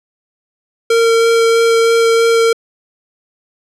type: tone with vibrato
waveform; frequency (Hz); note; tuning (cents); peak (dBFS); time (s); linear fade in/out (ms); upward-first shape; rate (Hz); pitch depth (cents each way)
square; 458.6; A#4; -28; -9; 0.9-2.53; 5; sine; 3.1; 8
effects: low-pass 9000 Hz 12 dB/octave